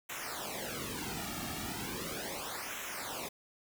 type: noise with flanger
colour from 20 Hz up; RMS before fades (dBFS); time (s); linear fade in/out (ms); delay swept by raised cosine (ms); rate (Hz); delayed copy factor
pink; -40; 0.09-3.29; 10; 0.21 to 2.01; 0.37; -0.9
effects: none